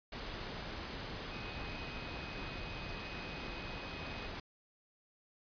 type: tone in noise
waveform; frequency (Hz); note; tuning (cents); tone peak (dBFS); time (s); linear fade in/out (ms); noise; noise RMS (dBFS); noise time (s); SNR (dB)
sine; 2516; D#7; +19; -50; 1.31-4.28; 5; pink; -43; 0.12-4.4; -10
effects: resampled to 11025 Hz